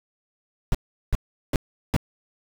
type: noise bursts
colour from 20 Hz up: brown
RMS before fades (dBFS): -19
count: 4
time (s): 0.72-1.964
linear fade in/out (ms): 0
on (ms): 26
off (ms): 380
effects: none